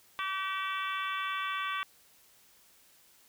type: harmonic tone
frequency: 383.6 Hz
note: G4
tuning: 37 cents flat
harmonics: 3 / 4 / 5 / 6 / 7 / 8 / 9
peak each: -34 / -39 / -42 / -42 / -42 / -47 / -43 dBFS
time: 0.19-1.83 s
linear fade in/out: 0 ms
effects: white hiss -62 dBFS RMS until 3.28 s